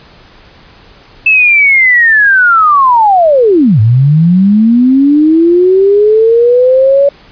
sine linear two-way sweep, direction down then up, 2637 to 104.3 to 568 Hz, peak -3 dBFS, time 1.26-7.09 s, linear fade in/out 5 ms, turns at 3.8 s, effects pink hiss -39 dBFS RMS until 7.31 s + resampled to 11025 Hz

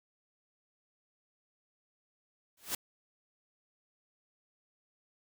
white noise with exponential growth, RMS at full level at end -30 dBFS, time 2.57-2.75 s, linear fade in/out 5 ms, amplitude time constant 37 ms, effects none

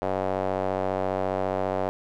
square tone with band-pass filter, 47.36 Hz, F#1, 41 cents sharp, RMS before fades -27 dBFS, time 0.02-1.89 s, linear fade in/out 0 ms, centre 640 Hz, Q 2.3, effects none

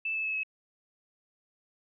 sine tone with pitch steps, 2637 / 2616 / 2595 / 2574 Hz, E7 / E7 / E7 / E7, 0 / -14 / -28 / -42 cents, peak -29 dBFS, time 0.05-0.434 s, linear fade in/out 5 ms, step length 96 ms, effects none

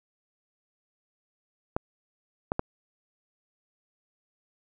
clicks, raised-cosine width 1 ms, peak -12 dBFS, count 3, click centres 1.765 / 2.519 / 2.594 s, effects none

